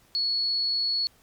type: tone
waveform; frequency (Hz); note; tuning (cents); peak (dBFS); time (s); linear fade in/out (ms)
sine; 4382; C#8; -21; -23; 0.15-1.07; 0
effects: pink hiss -60 dBFS RMS until 1.22 s + MP3 96 kbps